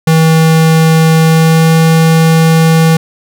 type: tone with pitch glide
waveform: square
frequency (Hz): 160.9 to 162.11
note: E3 to E3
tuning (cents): -42 to -29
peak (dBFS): -5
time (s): 0.07-2.97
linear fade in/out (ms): 5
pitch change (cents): +13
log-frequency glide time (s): 1.2-1.73
effects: none